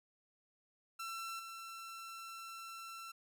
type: tone with level steps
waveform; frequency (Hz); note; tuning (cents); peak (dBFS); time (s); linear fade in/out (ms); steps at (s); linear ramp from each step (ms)
sawtooth; 1345; E6; +34; -38 / -43; 0.99-3.12; 10; 1.39; 5
effects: none